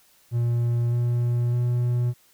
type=tone with pitch steps; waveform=triangle; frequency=118.9 / 120.28 / 121.68 Hz; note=A#2 / B2 / B2; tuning=+35 / -45 / -25 cents; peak=-18 dBFS; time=0.31-2.14 s; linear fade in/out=50 ms; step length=610 ms; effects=white hiss -59 dBFS RMS until 2.33 s